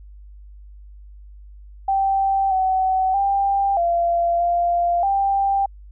sine tone with pitch steps, 780 / 755 / 792 / 686 / 694 / 789 Hz, G5 / F#5 / G5 / F5 / F5 / G5, -9 / +35 / +18 / -31 / -11 / +11 cents, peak -16 dBFS, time 1.88-5.66 s, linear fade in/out 5 ms, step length 630 ms, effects added 50 Hz sine -39 dBFS peak until 5.91 s

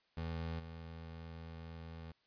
25% pulse tone with level steps, 82.2 Hz, E2, 4 cents flat, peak -35 / -43 dBFS, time 0.17-2.12 s, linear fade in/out 5 ms, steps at 0.59 s, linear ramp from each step 10 ms, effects white hiss -75 dBFS RMS until 2.26 s + resampled to 11025 Hz

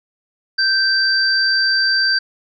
sine tone pair together, 1561 / 4678 Hz, G6 / D8, -8 / -8 cents, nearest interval octave + perfect fifth, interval 1900 cents, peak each -16 dBFS, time 0.58-2.19 s, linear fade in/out 10 ms, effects none

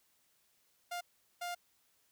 sawtooth tone bursts at uneven times, 703 Hz, F5, 11 cents sharp, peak -34 dBFS, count 2, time 0.91-1.01 / 1.41-1.55 s, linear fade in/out 10 ms, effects white hiss -73 dBFS RMS until 2.11 s

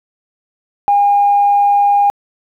sine tone, 811 Hz, G#5, 41 cents flat, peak -7 dBFS, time 0.88-2.1 s, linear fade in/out 0 ms, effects tanh soft clip ceiling -3 dBFS + 8-bit

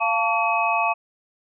sine tone cluster, 692 / 887 / 1134 / 2545 Hz, F5 / A5 / C#6 / D#7, -16 / +14 / +39 / +39 cents, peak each -24 dBFS, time 0-0.94 s, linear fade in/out 20 ms, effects none

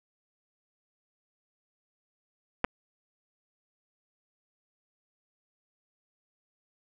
clicks, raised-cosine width 0.5 ms, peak -11 dBFS, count 2, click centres 2.643 / 2.647 s, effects none

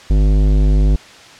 sine tone with tanh clipping, 50.7 Hz, G#1, 41 cents flat, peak -11 dBFS, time 0.1-0.96 s, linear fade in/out 5 ms, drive 16 dB, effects white hiss -39 dBFS RMS until 1.39 s + low-pass 5000 Hz 12 dB/octave

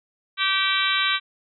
harmonic tone with a mistuned harmonic, 386.6 Hz, G4, 24 cents flat, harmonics 3 / 4 / 5 / 6 / 7 / 8 / 9 / 10, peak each -27 / -26 / -31 / -26 / -31 / -28 / -30 / -26 dBFS, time 0.37-1.2 s, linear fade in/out 50 ms, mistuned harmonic 8, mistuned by +21 cents, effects none

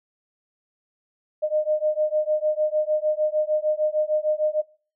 sine beating tone pair, 609 / 615.6 Hz, D#5 / D#5, -37 / -19 cents, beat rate 6.6 Hz, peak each -23 / -23 dBFS, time 1.42-4.62 s, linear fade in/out 20 ms, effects noise-tail reverb RT60 0.4 s tail -21 dB re dry

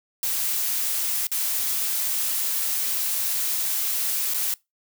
blue noise with dropouts, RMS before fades -25 dBFS, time 0.23-4.54 s, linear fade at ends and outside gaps 1 ms, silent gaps 1.269-1.316 / 4.338-4.344 s, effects noise-tail reverb RT60 0.2 s tail -23 dB re dry

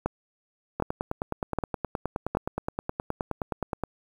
two click trains, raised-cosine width 1 ms, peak -14 / -11 dBFS, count 30 / 4, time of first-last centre 0.8-3.837 / 0.06-2.35 s, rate 9.55 / 1.31 Hz, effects 8-bit

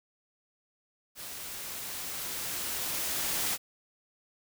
white noise with level ramp, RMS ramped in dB -42 to -30 dBFS, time 1.15-3.58 s, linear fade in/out 50 ms, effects none

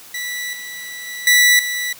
sawtooth tone with level steps, 1964 Hz, B6, 10 cents flat, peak -20 / -26 / -24 / -6 / -17 dBFS, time 0.14-1.93 s, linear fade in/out 5 ms, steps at 0.53 / 1.07 / 1.27 / 1.59 s, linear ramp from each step 2 ms, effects white hiss -41 dBFS RMS until 1.99 s + high-pass 80 Hz 12 dB/octave

